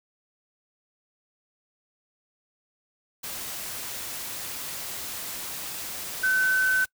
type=tone in noise; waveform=sine; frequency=1522 Hz; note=F#6; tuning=48 cents sharp; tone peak=-20 dBFS; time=6.23-6.85 s; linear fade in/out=10 ms; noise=white; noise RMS=-35 dBFS; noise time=3.23-6.86 s; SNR=+12 dB; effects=noise-tail reverb RT60 0.1 s tail -24 dB re dry